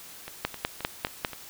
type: two click trains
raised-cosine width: 0.3 ms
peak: -21 / -9 dBFS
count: 5 / 5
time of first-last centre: 0.28-1.333 / 0.45-1.248 s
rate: 3.8 / 5.01 Hz
effects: white hiss -46 dBFS RMS until 1.49 s